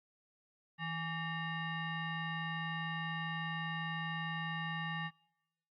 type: tone with frequency modulation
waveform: sine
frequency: 830.6 Hz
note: G#5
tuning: in tune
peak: -36 dBFS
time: 0.78-5.11 s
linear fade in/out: 50 ms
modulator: 993 Hz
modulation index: 1.8
effects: noise-tail reverb RT60 0.9 s tail -24 dB re dry + Opus 48 kbps

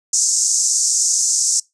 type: band-pass noise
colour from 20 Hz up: pink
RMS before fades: -17 dBFS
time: 0.13-1.6 s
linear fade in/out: 5 ms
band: 5800 to 8100 Hz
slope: 48 dB/octave
effects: noise-tail reverb RT60 0.2 s tail -24 dB re dry

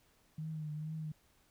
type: tone with vibrato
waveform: sine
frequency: 154.6 Hz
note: D#3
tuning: 11 cents flat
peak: -38 dBFS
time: 0.38-1.12 s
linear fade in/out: 5 ms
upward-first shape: triangle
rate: 2.2 Hz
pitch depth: 50 cents each way
effects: pink hiss -70 dBFS RMS until 1.5 s

